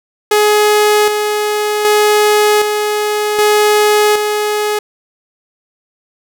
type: tone with tremolo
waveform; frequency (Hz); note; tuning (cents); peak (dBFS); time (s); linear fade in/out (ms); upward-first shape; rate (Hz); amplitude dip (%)
sawtooth; 420.4; G#4; +21; -4; 0.31-4.79; 5; square; 0.65; 45
effects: none